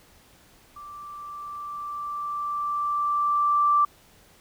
sine tone with level ramp, 1172 Hz, D6, 4 cents flat, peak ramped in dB -39 to -16 dBFS, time 0.76-3.85 s, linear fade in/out 5 ms, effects pink hiss -56 dBFS RMS until 4.4 s

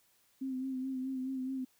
sine tone with vibrato, 261.6 Hz, C4, in tune, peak -34 dBFS, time 0.41-1.65 s, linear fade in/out 10 ms, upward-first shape sine, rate 4.7 Hz, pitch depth 36 cents each way, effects white hiss -70 dBFS RMS until 1.79 s

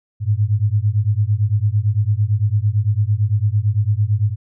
sine beating tone pair, 100.5 / 109.4 Hz, G2 / A2, +44 / -9 cents, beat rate 8.9 Hz, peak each -17 dBFS, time 0.2-4.36 s, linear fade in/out 50 ms, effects none

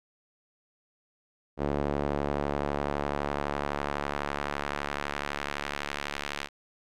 sawtooth tone with band-pass filter sweep, 71.9 Hz, D2, 36 cents flat, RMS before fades -32 dBFS, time 1.57-6.49 s, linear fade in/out 50 ms, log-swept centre 470 to 2600 Hz, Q 0.86, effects none

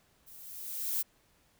violet noise with level ramp, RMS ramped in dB -53 to -30 dBFS, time 0.26-1.03 s, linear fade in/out 20 ms, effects pink hiss -68 dBFS RMS until 1.59 s

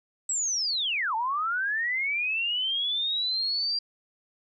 sine linear two-way sweep, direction down then up, 7902 to 859 to 4769 Hz, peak -25 dBFS, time 0.29-3.79 s, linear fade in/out 5 ms, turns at 1.15 s, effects none

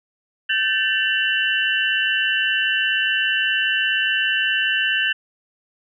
sine tone cluster, 1548 / 1759 / 2736 / 2979 Hz, G6 / A6 / F7 / F#7, -22 / -1 / -36 / +11 cents, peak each -23 dBFS, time 0.49-5.13 s, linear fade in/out 10 ms, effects none

